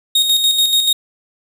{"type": "tone with tremolo", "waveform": "40% pulse", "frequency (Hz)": 3729, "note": "A#7", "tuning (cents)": 0, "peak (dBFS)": -9, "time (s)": [0.15, 0.93], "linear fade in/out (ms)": 5, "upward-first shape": "square", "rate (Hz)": 6.9, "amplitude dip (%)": 45, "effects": []}